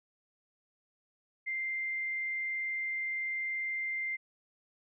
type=tone; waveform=sine; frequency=2093 Hz; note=C7; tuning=in tune; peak=-32 dBFS; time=1.46-4.17 s; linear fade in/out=20 ms; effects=none